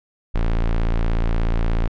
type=tone; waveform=square; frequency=28.34 Hz; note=A#0; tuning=48 cents flat; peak=-17 dBFS; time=0.34-1.88 s; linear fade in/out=10 ms; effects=low-pass 3000 Hz 12 dB/octave